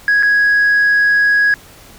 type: tone with dropouts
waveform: sine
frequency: 1661.2 Hz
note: G#6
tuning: in tune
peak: -7 dBFS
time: 0.08-1.54 s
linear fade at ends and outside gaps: 1 ms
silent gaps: 0.226-0.231 s
effects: tanh soft clip ceiling -7 dBFS + pink hiss -41 dBFS RMS until 1.98 s